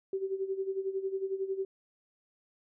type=tone with tremolo; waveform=sine; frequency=385.6 Hz; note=G4; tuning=28 cents flat; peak=-28 dBFS; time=0.13-1.65 s; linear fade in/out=2 ms; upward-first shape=sine; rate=11 Hz; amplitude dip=75%; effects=none